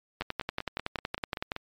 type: two click trains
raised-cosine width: 0.3 ms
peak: -14 / -18 dBFS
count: 15 / 8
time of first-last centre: 0.21-1.518 / 0.22-1.564 s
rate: 10.7 / 5.21 Hz
effects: MP3 96 kbps